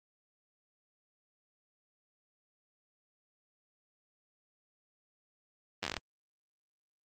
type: slowing click train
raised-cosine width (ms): 0.2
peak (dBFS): -16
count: 9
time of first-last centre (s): 5.83-5.967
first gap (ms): 10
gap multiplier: 1.15
effects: high-pass 60 Hz 12 dB/octave + Opus 32 kbps